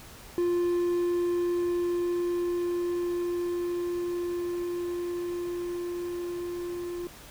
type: tone with level ramp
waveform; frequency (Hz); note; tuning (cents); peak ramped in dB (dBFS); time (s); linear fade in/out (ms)
triangle; 350; F4; +4; -21 to -30; 0.38-7.07; 0
effects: pink hiss -48 dBFS RMS until 7.3 s